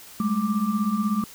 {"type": "tone cluster", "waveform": "sine", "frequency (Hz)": [199.2, 215.4, 1179], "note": ["G3", "A3", "D6"], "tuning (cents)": [28, -37, 6], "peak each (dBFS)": [-26, -23, -30], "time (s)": [0.2, 1.24], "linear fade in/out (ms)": 2, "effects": ["white hiss -45 dBFS RMS until 1.34 s"]}